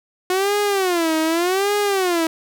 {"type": "tone with vibrato", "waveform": "sawtooth", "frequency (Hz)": 361.6, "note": "F#4", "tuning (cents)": -40, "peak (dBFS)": -13, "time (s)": [0.3, 2.27], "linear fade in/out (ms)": 2, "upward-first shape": "sine", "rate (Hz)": 0.85, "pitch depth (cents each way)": 230, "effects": []}